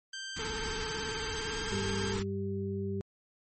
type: tone with pitch glide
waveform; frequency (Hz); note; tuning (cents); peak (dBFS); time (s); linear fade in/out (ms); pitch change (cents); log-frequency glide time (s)
15% pulse; 1568 to 1593.6; G6 to G6; 0 to +28; -32; 0.13-2.13; 5; +28; 1.29-1.56
type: band-stop noise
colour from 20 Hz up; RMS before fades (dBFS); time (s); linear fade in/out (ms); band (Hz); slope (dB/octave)
pink; -39; 0.36-2.23; 10; 380 to 870; 48
type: tone with vibrato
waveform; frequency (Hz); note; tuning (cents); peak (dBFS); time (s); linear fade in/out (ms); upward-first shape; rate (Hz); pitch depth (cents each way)
sawtooth; 440; A4; 0; -34; 0.39-2.19; 0; square; 18; 45
type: harmonic tone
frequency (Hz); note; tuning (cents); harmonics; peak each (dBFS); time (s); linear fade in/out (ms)
98; G2; 0; 1 / 2 / 4; -36 / -36 / -36; 1.72-3.01; 0
effects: MP3 32 kbps